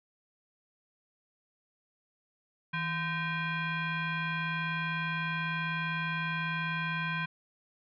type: tone with frequency modulation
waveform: sine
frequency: 698.5 Hz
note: F5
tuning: in tune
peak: -30 dBFS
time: 2.73-7.26 s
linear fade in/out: 10 ms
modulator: 861 Hz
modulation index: 2.3
effects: none